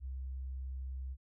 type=tone; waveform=sine; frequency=65.41 Hz; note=C2; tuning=in tune; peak=-38 dBFS; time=0-1.17 s; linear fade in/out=50 ms; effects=none